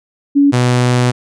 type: tone pair in turn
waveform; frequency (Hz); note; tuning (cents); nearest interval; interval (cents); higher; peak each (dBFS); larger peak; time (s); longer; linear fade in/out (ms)
sine / sawtooth; 282.9 / 123.78; C#4 / B2; +35 / +4; octave + major second; 1431; first; -6; neither; 0.35-0.52 / 0.52-1.12; second; 20
effects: resampled to 22050 Hz